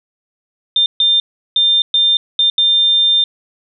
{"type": "tone bursts at uneven times", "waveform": "sine", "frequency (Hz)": 3600, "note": "A7", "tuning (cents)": 39, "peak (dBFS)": -9, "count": 6, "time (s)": [[0.76, 0.86], [1, 1.2], [1.56, 1.82], [1.94, 2.17], [2.39, 2.5], [2.58, 3.24]], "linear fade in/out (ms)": 2, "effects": []}